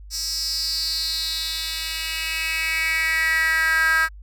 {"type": "tone with high-pass filter sweep", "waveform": "10% pulse", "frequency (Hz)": 322.1, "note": "E4", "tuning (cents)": -40, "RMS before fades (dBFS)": -23, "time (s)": [0.1, 4.09], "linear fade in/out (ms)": 50, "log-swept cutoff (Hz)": [5800, 1500], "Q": 5.3, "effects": ["added 50 Hz sine -38 dBFS peak until 4.22 s"]}